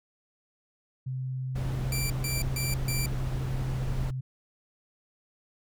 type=tone; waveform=sine; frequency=129.8 Hz; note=C3; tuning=13 cents flat; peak=-30 dBFS; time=1.06-4.21 s; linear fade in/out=10 ms
type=noise; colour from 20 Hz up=brown; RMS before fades=-33 dBFS; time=1.55-4.11 s; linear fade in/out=10 ms
type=tone bursts; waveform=10% pulse; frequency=2349 Hz; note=D7; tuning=in tune; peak=-22 dBFS; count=4; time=1.92-3.06 s; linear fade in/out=2 ms; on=180 ms; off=140 ms
effects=none